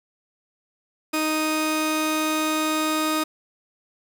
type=tone pair together; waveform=sawtooth; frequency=311.1 / 1244.5 Hz; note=D#4 / D#6; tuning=0 / 0 cents; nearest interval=2 octaves; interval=2400 cents; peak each=-19 / -21 dBFS; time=1.13-3.24 s; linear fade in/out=10 ms; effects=none